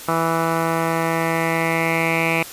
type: tone with low-pass filter sweep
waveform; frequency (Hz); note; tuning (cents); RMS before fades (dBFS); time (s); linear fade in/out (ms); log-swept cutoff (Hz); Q
10% pulse; 164.6; E3; -2; -20; 0.08-2.43; 5; 1400 to 2400; 5.3
effects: white hiss -36 dBFS RMS until 2.52 s + resampled to 32000 Hz